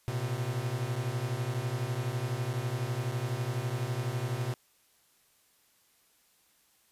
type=beating tone pair; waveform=45% pulse; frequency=116.54 / 128.54 Hz; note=A#2 / C3; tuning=0 / -30 cents; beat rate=12 Hz; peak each=-34 / -33 dBFS; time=0.08-4.54 s; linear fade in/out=0 ms; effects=white hiss -67 dBFS RMS until 6.91 s + resampled to 32000 Hz